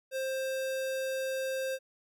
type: tone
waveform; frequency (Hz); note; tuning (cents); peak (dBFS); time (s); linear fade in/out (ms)
square; 528; C5; +16; -32; 0.11-1.79; 50
effects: none